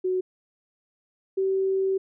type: tone pair in turn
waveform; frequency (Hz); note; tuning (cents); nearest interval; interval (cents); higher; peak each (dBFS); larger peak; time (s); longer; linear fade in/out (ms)
sine; 370 / 384; F#4 / G4; 0 / -36; minor second; 64; second; -22 / -21; second; 0.04-0.21 / 1.37-1.98; second; 10
effects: none